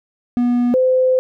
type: tone pair in turn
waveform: triangle / sine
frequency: 243.1 / 513.9 Hz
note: B3 / C5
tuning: -27 / -31 cents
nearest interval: octave + minor second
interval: 1296 cents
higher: second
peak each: -11 dBFS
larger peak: neither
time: 0.37-0.74 / 0.74-1.19 s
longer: second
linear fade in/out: 0 ms
effects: none